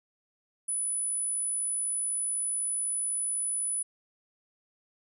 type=tone; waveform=sine; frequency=9956 Hz; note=D#9; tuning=in tune; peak=-28 dBFS; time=0.68-3.83 s; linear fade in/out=10 ms; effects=none